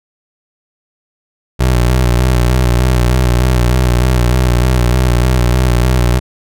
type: tone with vibrato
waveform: 25% pulse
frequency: 61.74 Hz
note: B1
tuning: in tune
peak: -5 dBFS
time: 1.59-6.2 s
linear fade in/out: 20 ms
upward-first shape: square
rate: 3.3 Hz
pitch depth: 44 cents each way
effects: none